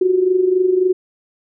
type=tone with amplitude modulation; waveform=sine; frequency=369 Hz; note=F#4; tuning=5 cents flat; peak=-9 dBFS; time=0.01-0.93 s; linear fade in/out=5 ms; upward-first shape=sine; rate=23.7 Hz; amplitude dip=65%; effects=none